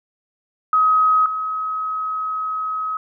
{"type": "tone pair in turn", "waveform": "sine", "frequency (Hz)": [1267, 1273.4], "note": ["D#6", "D#6"], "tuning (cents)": [31, 40], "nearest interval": "unison", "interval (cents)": 9, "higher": "second", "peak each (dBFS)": [-12, -21], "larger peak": "first", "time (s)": [[0.73, 1.26], [1.26, 2.97]], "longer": "second", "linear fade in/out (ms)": 2, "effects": []}